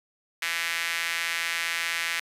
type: tone with high-pass filter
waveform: sawtooth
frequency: 167.7 Hz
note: E3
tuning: 30 cents sharp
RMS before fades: -29 dBFS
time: 0.42-2.2 s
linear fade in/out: 5 ms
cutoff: 2000 Hz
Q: 2.4
effects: resampled to 32000 Hz